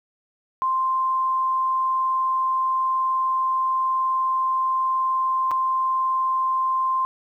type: tone with dropouts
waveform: sine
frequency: 1046.5 Hz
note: C6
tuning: in tune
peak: -19 dBFS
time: 0.62-7.05 s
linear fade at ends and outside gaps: 0 ms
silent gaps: 5.51-5.515 s
effects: 10-bit